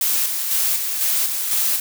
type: noise with tremolo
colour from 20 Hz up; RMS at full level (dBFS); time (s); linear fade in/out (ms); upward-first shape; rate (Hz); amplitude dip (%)
blue; -19; 0.01-1.8; 2; square; 2; 40
effects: none